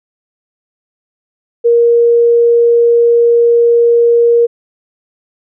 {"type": "tone", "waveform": "sine", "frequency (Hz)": 470.4, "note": "A#4", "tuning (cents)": 16, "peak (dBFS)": -5, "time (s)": [1.64, 4.47], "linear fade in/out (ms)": 20, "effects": []}